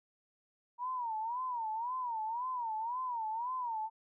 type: tone with vibrato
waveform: sine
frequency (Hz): 944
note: A#5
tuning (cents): +22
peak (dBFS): -34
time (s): 0.78-3.9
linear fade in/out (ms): 50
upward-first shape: sine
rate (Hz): 1.9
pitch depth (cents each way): 150
effects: none